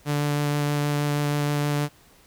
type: tone with vibrato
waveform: sawtooth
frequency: 146.2 Hz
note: D3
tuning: 7 cents flat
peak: -18 dBFS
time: 0.05-1.89 s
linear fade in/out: 50 ms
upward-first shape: sine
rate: 6.3 Hz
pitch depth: 9 cents each way
effects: pink hiss -55 dBFS RMS until 2.26 s